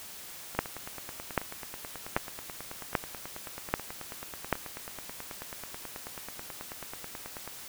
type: two click trains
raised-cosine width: 0.5 ms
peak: -24 / -9 dBFS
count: 65 / 6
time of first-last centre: 0.55-7.476 / 0.59-4.527 s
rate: 9.24 / 1.27 Hz
effects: white hiss -45 dBFS RMS until 7.68 s